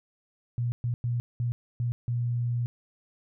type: tone bursts at uneven times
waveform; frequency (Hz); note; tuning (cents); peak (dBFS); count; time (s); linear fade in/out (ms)
sine; 120.1; B2; -48; -25; 6; 0.58-0.72 / 0.84-0.94 / 1.04-1.2 / 1.4-1.52 / 1.8-1.92 / 2.08-2.66; 0
effects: none